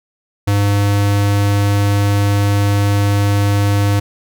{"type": "tone", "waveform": "square", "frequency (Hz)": 101.3, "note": "G#2", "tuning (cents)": -43, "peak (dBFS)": -12, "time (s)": [0.47, 4], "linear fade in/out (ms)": 10, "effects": []}